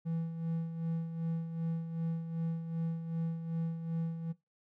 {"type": "tone with tremolo", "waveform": "triangle", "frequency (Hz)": 164.81, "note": "E3", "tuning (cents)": 0, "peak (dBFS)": -29, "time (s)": [0.05, 4.33], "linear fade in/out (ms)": 20, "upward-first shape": "sine", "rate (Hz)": 2.6, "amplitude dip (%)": 60, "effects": ["noise-tail reverb RT60 0.2 s tail -19 dB re dry"]}